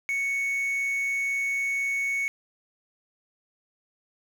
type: tone with quantisation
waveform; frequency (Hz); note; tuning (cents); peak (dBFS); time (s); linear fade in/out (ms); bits
triangle; 2219; C#7; +1; -23; 0.09-2.28; 0; 8
effects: none